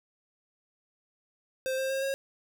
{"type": "tone with pitch steps", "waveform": "square", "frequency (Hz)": [523.3, 530, 536.8, 543.6], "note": ["C5", "C5", "C5", "C#5"], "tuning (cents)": [0, 22, 44, -34], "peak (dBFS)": -29, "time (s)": [1.66, 2.14], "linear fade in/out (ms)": 0, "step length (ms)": 120, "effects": []}